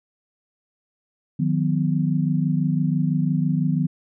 sine tone cluster, 154.9 / 180.9 / 250.3 Hz, D#3 / F#3 / B3, -7 / -39 / +23 cents, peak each -21 / -23 / -25 dBFS, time 1.39-3.87 s, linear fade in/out 10 ms, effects none

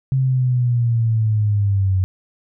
sine linear sweep, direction down, 133.9 to 92.5 Hz, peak -14 dBFS, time 0.12-2.04 s, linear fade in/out 0 ms, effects none

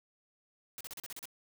white noise bursts, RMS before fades -44 dBFS, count 8, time 0.78-1.255 s, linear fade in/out 0 ms, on 27 ms, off 37 ms, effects none

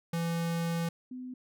square / sine tone pair in turn, 167.8 / 253.1 Hz, E3 / B3, +31 / +43 cents, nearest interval perfect fifth, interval 712 cents, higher second, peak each -30 / -38 dBFS, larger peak first, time 0.13-0.89 / 1.11-1.34 s, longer first, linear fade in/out 5 ms, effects none

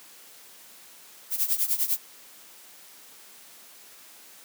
violet noise with tremolo, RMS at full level -22 dBFS, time 1.3-1.99 s, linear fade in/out 50 ms, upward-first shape triangle, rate 10 Hz, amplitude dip 90%, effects white hiss -50 dBFS RMS until 4.44 s + high-pass 200 Hz 12 dB/octave

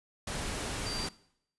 sine tone in noise, 4699 Hz, D8, in tune, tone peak -37 dBFS, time 0.86-1.07 s, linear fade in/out 5 ms, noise pink, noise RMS -36 dBFS, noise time 0.27-1.09 s, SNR -4 dB, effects noise-tail reverb RT60 0.7 s tail -20 dB re dry + resampled to 24000 Hz

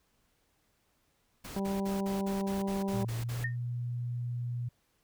pink noise bursts, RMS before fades -44 dBFS, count 10, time 1.44-3.445 s, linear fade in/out 10 ms, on 160 ms, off 45 ms
harmonic tone, 196 Hz, G3, in tune, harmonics 1 / 2 / 3 / 4 / 5, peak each -31 / -37 / -41 / -43 / -45 dBFS, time 1.56-3.05 s, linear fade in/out 5 ms
sine tone with pitch glide, 116.1 to 120.96 Hz, A#2 to B2, -7 to -36 cents, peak -32 dBFS, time 2.93-4.69 s, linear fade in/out 10 ms, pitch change +71 cents, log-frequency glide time 3.16-3.37 s
sine tone with exponential decay, 1833 Hz, A#6, 30 cents flat, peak -28 dBFS, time 3.44-3.56 s, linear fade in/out 5 ms, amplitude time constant 25 ms
effects pink hiss -73 dBFS RMS until 5.03 s

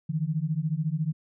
sine beating tone pair, 149.7 / 163.7 Hz, D3 / E3, +33 / -12 cents, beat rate 14 Hz, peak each -28 dBFS, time 0.09-1.13 s, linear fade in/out 10 ms, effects none

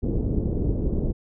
pink low-pass noise, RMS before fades -24 dBFS, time 0.02-1.13 s, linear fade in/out 20 ms, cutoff 420 Hz, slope 24 dB/octave, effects none

